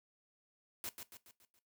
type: noise with echo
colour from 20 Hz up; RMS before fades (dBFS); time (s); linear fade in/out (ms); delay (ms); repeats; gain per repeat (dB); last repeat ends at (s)
white; -42; 0.84-0.89; 0; 140; 5; -6; 1.59
effects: noise-tail reverb RT60 0.2 s tail -17 dB re dry